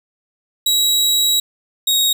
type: tone pair in turn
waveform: sawtooth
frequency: 3865 / 3770 Hz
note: B7 / A#7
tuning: -38 / +19 cents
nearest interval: unison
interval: 43 cents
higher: first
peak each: -10 dBFS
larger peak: neither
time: 0.66-1.4 / 1.87-2.13 s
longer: first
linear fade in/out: 5 ms
effects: none